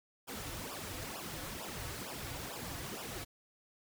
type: noise with flanger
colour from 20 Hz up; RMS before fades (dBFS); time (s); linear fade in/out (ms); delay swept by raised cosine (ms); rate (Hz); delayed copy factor
pink; -43; 0.27-3.25; 20; 0.47 to 5.07; 2.2; -0.95
effects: none